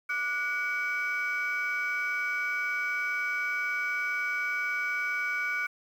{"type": "tone cluster", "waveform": "sine", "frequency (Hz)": [1180, 1465, 2271], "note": ["D6", "F#6", "C#7"], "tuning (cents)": [8, -18, 41], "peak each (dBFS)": [-38, -29, -30], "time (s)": [0.09, 5.67], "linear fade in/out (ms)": 10, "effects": ["tanh soft clip ceiling -23 dBFS", "9-bit"]}